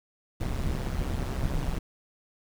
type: noise with amplitude modulation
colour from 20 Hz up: brown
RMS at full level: -26 dBFS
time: 0.4-1.79 s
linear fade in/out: 10 ms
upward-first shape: sine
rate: 132 Hz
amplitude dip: 75%
effects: none